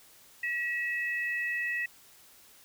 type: tone pair together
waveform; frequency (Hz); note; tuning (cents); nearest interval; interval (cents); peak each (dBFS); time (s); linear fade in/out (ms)
sine; 1920.8 / 2600; B6 / E7; -49 / -24; perfect fourth; 525; -30 / -36; 0.43-1.86; 5
effects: white hiss -57 dBFS RMS until 2.64 s